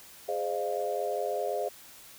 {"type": "chord", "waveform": "sine", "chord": "F minor seventh", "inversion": "first", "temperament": "equal with one note detuned", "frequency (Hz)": [415.3, 523.3, 613, 698.5], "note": ["Ab4", "C5", "Eb5", "F5"], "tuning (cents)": [0, 0, -26, 0], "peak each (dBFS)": -34, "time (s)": [0.28, 1.69], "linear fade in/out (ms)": 10, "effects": ["white hiss -51 dBFS RMS until 2.18 s"]}